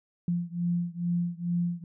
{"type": "beating tone pair", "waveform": "sine", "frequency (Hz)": [172.6, 174.9], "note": ["F3", "F3"], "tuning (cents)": [-20, 3], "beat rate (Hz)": 2.3, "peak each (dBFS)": [-29, -30], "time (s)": [0.28, 1.84], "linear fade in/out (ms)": 2, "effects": []}